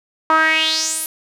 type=tone with band-pass filter sweep; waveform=sawtooth; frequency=317.1 Hz; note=D#4; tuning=33 cents sharp; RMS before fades=-17 dBFS; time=0.3-1.06 s; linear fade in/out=0 ms; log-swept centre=1100 to 12000 Hz; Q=4.8; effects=none

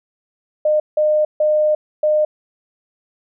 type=tone bursts at uneven times; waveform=sine; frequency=609 Hz; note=D#5; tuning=37 cents flat; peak=-12 dBFS; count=4; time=0.65-0.8 / 0.97-1.25 / 1.4-1.75 / 2.03-2.25 s; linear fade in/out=5 ms; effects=none

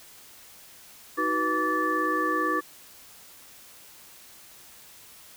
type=tone cluster; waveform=sine; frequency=314 / 371.8 / 489.5 / 1156 / 1748 Hz; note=D#4 / F#4 / B4 / D6 / A6; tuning=+16 / +8 / -15 / -28 / -12 cents; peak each=-30 / -33 / -33 / -26 / -30 dBFS; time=1.17-2.61 s; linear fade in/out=20 ms; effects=white hiss -50 dBFS RMS until 5.36 s

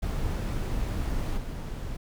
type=noise with level steps; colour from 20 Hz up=brown; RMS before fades=-29 / -34 dBFS; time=0.02-1.97 s; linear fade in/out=10 ms; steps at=1.37 s; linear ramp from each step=10 ms; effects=none

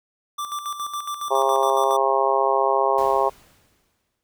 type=tone with tremolo; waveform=square; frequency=1174.7 Hz; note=D6; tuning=in tune; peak=-26 dBFS; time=0.38-1.97 s; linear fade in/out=10 ms; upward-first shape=square; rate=7.2 Hz; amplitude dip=60%
type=harmonic tone; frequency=134.9 Hz; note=C#3; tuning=47 cents flat; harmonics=3 / 4 / 5 / 6 / 7 / 8; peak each=-24 / -24 / -24 / -24 / -24 / -24 dBFS; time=1.3-3.3 s; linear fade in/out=20 ms
type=noise with exponential decay; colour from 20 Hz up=pink; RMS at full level=-39 dBFS; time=2.98-4.23 s; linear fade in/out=0 ms; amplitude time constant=270 ms
effects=none

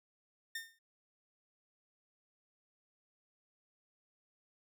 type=tone with exponential decay; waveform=sawtooth; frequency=1818 Hz; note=A#6; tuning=44 cents flat; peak=-33 dBFS; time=0.55-0.79 s; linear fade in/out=5 ms; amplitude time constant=51 ms; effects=none

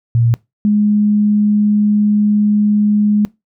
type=tone pair in turn; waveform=sine; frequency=117.1 / 208.6 Hz; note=A#2 / G#3; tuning=+8 / +8 cents; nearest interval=minor seventh; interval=1000 cents; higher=second; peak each=-9 / -9 dBFS; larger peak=neither; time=0.15-0.34 / 0.65-3.25 s; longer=second; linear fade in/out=0 ms; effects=noise-tail reverb RT60 0.2 s tail -22 dB re dry

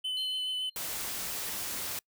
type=tone with vibrato; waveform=triangle; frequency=3024 Hz; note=F#7; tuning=37 cents sharp; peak=-29 dBFS; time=0.04-0.7 s; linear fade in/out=10 ms; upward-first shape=triangle; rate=7.1 Hz; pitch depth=17 cents each way
type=tone with exponential decay; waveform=triangle; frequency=4186 Hz; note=C8; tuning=in tune; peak=-35 dBFS; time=0.17-0.96 s; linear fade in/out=5 ms; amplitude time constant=170 ms
type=noise; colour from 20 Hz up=white; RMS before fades=-36 dBFS; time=0.76-1.99 s; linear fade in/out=2 ms
effects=noise-tail reverb RT60 0.1 s tail -26 dB re dry

